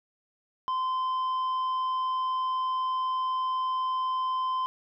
triangle tone with tanh clipping, 1032 Hz, C6, 24 cents flat, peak -27 dBFS, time 0.68-4.66 s, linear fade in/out 0 ms, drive 9 dB, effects none

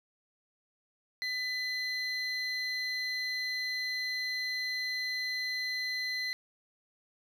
triangle tone pair together, 2000 / 4120 Hz, B6 / C8, +21 / -28 cents, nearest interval octave + minor second, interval 1251 cents, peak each -32 / -35 dBFS, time 1.22-6.33 s, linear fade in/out 0 ms, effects none

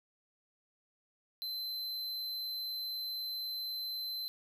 square tone, 4072 Hz, C8, 48 cents flat, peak -37 dBFS, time 1.42-4.28 s, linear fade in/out 0 ms, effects none

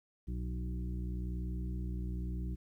harmonic tone with a mistuned harmonic, 61 Hz, B1, 21 cents flat, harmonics 1 / 2 / 3 / 5 / 6, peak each -36 / -44 / -43 / -49 / -54 dBFS, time 0.27-2.56 s, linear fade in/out 20 ms, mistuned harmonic 1, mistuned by +33 cents, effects 12-bit

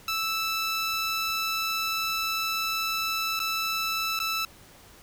15% pulse tone with dropouts, 1318.5 Hz, E6, in tune, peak -20 dBFS, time 0.08-4.45 s, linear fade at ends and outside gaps 2 ms, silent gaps 3.393-3.4 / 4.191-4.2 s, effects pink hiss -52 dBFS RMS until 5.02 s

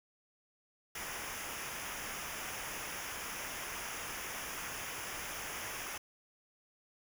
pink noise with comb filter, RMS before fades -42 dBFS, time 0.95-5.98 s, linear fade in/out 5 ms, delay 0.24 ms, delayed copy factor -0.75, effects none

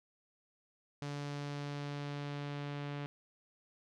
sawtooth tone with low-pass filter sweep, 144 Hz, D3, 34 cents flat, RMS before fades -41 dBFS, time 1.02-3.06 s, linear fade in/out 0 ms, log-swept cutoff 5900 to 3100 Hz, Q 1.2, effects none

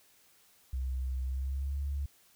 sine tone with pitch glide, 64.6 to 70.45 Hz, C2 to C#2, -21 to +29 cents, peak -31 dBFS, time 0.73-2.06 s, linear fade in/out 5 ms, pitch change +150 cents, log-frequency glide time 1.25-1.8 s, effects white hiss -64 dBFS RMS until 2.35 s

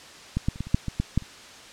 clicks, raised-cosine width 5 ms, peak -12 / -10 / -28 / -16 / -25 / -6 / -16 / -11 / -8 / -30 dBFS, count 10, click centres 0.37 / 0.485 / 0.559 / 0.606 / 0.67 / 0.745 / 0.883 / 1 / 1.176 / 1.223 s, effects white hiss -45 dBFS RMS until 1.72 s + low-pass 6000 Hz 12 dB/octave

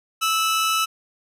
sawtooth tone pair together, 1310.6 / 2961 Hz, E6 / F#7, -10 / +1 cents, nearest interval octave + major second, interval 1411 cents, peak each -16 / -23 dBFS, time 0.21-0.86 s, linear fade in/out 20 ms, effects resampled to 32000 Hz

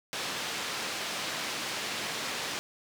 white band-pass noise, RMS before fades -35 dBFS, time 0.13-2.59 s, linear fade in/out 0 ms, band 150 to 4500 Hz, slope 12 dB/octave, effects none

